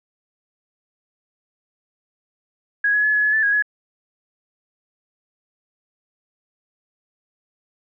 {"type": "tone with pitch steps", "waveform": "sine", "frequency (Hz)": [1659, 1687, 1710, 1694, 1704, 1755, 1648, 1691], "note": ["G#6", "G#6", "A6", "G#6", "G#6", "A6", "G#6", "G#6"], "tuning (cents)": [-2, 27, -50, 34, 44, -5, -14, 31], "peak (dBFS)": -15, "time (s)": [2.84, 3.624], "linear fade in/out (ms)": 5, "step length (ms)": 98, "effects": []}